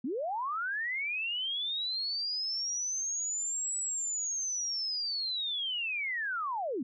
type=linear two-way sweep; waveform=sine; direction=up then down; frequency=219.3 to 7900 to 219.3 Hz; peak=-31 dBFS; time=0.04-6.83 s; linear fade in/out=5 ms; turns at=3.78 s; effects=none